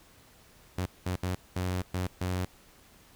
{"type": "tone bursts at uneven times", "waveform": "sawtooth", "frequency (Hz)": 91.4, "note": "F#2", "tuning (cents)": -21, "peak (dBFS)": -25, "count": 6, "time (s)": [[0.78, 0.86], [1.06, 1.16], [1.23, 1.35], [1.56, 1.82], [1.94, 2.07], [2.21, 2.45]], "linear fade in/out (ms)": 5, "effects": ["pink hiss -58 dBFS RMS until 3.15 s"]}